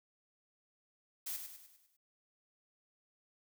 blue noise with echo, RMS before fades -40 dBFS, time 1.26-1.37 s, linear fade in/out 10 ms, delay 100 ms, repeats 6, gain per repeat -6 dB, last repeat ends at 1.97 s, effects none

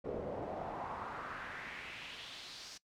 brown noise with band-pass filter sweep, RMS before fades -44 dBFS, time 0.04-2.78 s, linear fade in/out 10 ms, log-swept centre 430 to 5500 Hz, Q 2.5, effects noise-tail reverb RT60 0.1 s tail -20 dB re dry

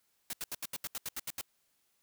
white noise bursts, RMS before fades -38 dBFS, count 11, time 0.3-1.412 s, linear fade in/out 2 ms, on 32 ms, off 76 ms, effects white hiss -75 dBFS RMS until 2.02 s

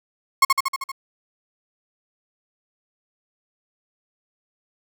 35% pulse tone with echo, 1084 Hz, C#6, 39 cents flat, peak -9 dBFS, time 0.42-0.45 s, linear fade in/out 5 ms, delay 78 ms, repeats 6, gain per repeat -3 dB, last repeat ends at 0.918 s, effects none

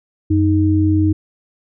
sine tone pair together, 92.7 / 311.8 Hz, F#2 / D#4, +4 / +4 cents, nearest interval octave + major sixth, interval 2100 cents, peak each -14 dBFS, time 0.3-1.13 s, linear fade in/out 10 ms, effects none

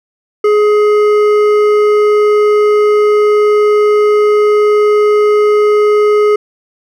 sine tone with hard clipping, 419.6 Hz, G#4, 18 cents sharp, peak -8 dBFS, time 0.44-6.36 s, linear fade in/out 5 ms, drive 9 dB, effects none

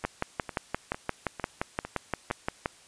two click trains, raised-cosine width 0.5 ms, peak -20 / -12 dBFS, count 6 / 16, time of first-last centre 0.04-2.302 / 0.05-2.659 s, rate 2.21 / 5.75 Hz, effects white hiss -55 dBFS RMS until 2.87 s + resampled to 22050 Hz

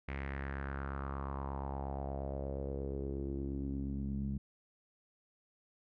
sawtooth tone with low-pass filter sweep, 68.5 Hz, C#2, 20 cents flat, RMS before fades -39 dBFS, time 0.08-4.38 s, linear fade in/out 5 ms, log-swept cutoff 2200 to 190 Hz, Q 4.2, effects none

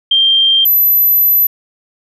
sine tone pair in turn, 3175 / 12029 Hz, G7 / F#9, +21 / +27 cents, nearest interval octave + major seventh, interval 2306 cents, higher second, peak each -7 dBFS, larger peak neither, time 0.11-0.65 / 0.65-1.47 s, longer second, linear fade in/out 5 ms, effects none

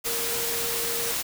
sine tone in noise, 466.2 Hz, A#4, in tune, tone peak -34 dBFS, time 0.05-1.13 s, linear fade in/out 20 ms, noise white, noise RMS -28 dBFS, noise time 0.04-1.23 s, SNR -9 dB, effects none

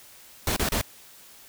pink noise bursts, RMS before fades -25 dBFS, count 3, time 0.47-0.814 s, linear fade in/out 2 ms, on 94 ms, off 31 ms, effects white hiss -50 dBFS RMS until 1.48 s

